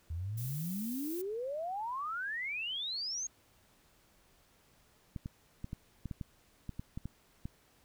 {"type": "exponential sweep", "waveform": "sine", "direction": "up", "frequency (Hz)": [77.6, 6645], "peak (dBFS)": -35, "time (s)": [0.1, 3.27], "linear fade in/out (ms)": 5}
{"type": "noise", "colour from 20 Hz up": "violet", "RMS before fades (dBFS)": -45, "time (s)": [0.37, 1.22], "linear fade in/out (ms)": 10}
{"type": "clicks", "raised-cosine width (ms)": 5, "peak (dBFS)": -27, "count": 12, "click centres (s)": [5.162, 5.259, 5.644, 5.731, 6.057, 6.112, 6.212, 6.693, 6.795, 6.975, 7.056, 7.455]}
{"effects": ["pink hiss -67 dBFS RMS until 7.84 s"]}